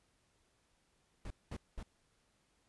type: noise bursts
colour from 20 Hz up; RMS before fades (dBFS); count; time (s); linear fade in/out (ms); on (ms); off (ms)
brown; -43; 3; 1.25-1.829; 2; 53; 210
effects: pink hiss -75 dBFS RMS until 2.68 s + resampled to 24000 Hz